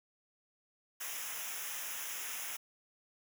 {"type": "noise with comb filter", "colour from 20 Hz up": "white", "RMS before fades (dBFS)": -41, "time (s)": [1, 2.57], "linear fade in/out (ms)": 10, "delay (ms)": 0.23, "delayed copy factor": -0.85, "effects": []}